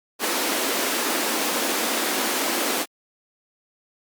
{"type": "high-pass noise", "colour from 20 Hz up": "pink", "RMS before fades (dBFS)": -24, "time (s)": [0.19, 2.86], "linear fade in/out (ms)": 50, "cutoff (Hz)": 230, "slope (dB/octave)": 48, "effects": ["Opus 48 kbps"]}